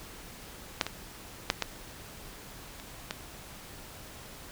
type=clicks; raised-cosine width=0.2 ms; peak=-7 / -16 / -6 / -10 / -27 / -15 dBFS; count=6; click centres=0.812 / 0.866 / 1.501 / 1.623 / 2.799 / 3.109 s; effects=pink hiss -47 dBFS RMS until 4.51 s